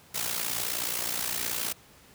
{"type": "noise with amplitude modulation", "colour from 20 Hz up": "white", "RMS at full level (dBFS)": -28, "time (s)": [0.14, 1.73], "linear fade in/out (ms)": 10, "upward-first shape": "sine", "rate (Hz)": 59.1, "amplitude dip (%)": 70, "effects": ["pink hiss -55 dBFS RMS until 2.14 s", "high-pass 60 Hz 12 dB/octave"]}